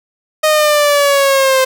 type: exponential sweep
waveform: sawtooth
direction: down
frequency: 622.3 to 520 Hz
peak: -5 dBFS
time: 0.43-1.65 s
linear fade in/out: 10 ms
effects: none